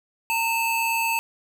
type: tone pair together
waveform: square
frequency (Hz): 913 / 2610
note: A#5 / E7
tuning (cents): -36 / -18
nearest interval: octave + tritone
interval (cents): 1818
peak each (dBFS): -25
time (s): 0.3-1.19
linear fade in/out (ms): 0
effects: none